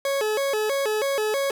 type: tone with vibrato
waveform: 40% pulse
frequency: 486.7 Hz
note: B4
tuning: 25 cents flat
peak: -21 dBFS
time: 0.05-1.51 s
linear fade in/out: 2 ms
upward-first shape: square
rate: 3.1 Hz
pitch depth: 220 cents each way
effects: none